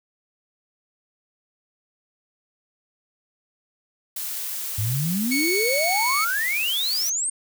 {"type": "noise", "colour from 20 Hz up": "blue", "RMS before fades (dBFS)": -30, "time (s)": [4.16, 7.1], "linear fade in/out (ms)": 5}
{"type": "exponential sweep", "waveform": "sine", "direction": "up", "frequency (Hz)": [98.2, 8800], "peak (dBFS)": -22, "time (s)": [4.78, 7.3], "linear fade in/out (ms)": 5}
{"type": "tone", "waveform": "sawtooth", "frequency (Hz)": 2217, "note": "C#7", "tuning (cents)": 0, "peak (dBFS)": -19, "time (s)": [5.31, 6.25], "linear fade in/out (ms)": 10}
{"effects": []}